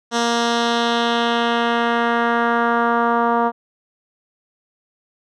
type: tone with low-pass filter sweep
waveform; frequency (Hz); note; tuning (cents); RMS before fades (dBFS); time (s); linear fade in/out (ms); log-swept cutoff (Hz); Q
10% pulse; 234.6; A#3; +11; -18; 0.11-3.52; 50; 6000 to 1000; 1.7
effects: none